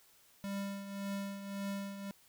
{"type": "tone with tremolo", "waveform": "square", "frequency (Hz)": 198.4, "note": "G3", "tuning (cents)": 21, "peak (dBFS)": -36, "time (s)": [0.44, 2.11], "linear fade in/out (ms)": 0, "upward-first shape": "triangle", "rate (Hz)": 1.8, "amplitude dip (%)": 65, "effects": ["white hiss -65 dBFS RMS until 2.28 s"]}